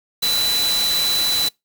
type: tone in noise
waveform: sine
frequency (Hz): 3983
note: B7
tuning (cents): +14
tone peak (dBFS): -18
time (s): 0.22-1.49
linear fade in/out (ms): 10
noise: white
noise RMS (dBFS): -24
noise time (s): 0.22-1.49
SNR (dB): +3
effects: noise-tail reverb RT60 0.2 s tail -25 dB re dry